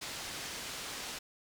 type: low-pass noise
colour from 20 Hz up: white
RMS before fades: -42 dBFS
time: 0.01-1.19 s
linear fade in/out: 10 ms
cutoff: 6200 Hz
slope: 12 dB/octave
effects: none